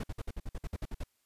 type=noise bursts; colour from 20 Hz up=brown; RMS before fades=-36 dBFS; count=12; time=0-1.037 s; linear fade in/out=5 ms; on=36 ms; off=55 ms; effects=white hiss -75 dBFS RMS until 1.25 s + resampled to 32000 Hz